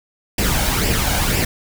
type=noise with flanger; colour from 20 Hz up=pink; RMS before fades=-18 dBFS; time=0.38-1.45 s; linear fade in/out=5 ms; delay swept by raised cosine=0.38 to 1.37 ms; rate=2 Hz; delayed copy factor=+0.55; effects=none